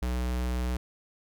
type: tone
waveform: square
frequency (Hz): 61.74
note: B1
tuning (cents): 0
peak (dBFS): -28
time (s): 0.02-0.77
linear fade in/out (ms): 5
effects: none